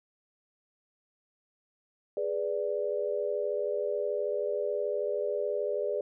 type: chord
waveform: sine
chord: G# diminished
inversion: none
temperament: equal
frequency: 415.3 / 493.9 / 587.3 Hz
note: G#4 / B4 / D5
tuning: 0 / 0 / 0 cents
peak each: -32 / -34 / -32 dBFS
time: 2.17-6.01 s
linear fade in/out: 2 ms
effects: none